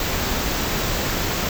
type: band-stop noise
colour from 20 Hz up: pink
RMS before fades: -23 dBFS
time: 0-1.49 s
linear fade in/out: 2 ms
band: 8000 to 12000 Hz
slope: 96 dB/octave
effects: none